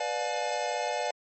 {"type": "chord", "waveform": "square", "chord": "B diminished seventh", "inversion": "none", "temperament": "just", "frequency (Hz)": [493.9, 592.7, 711.2, 853.4], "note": ["B4", "D5", "F5", "Ab5"], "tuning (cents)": [0, 16, 31, 47], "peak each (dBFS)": [-37, -34, -34, -35], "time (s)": [0, 1.11], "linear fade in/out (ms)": 5, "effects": ["MP3 32 kbps"]}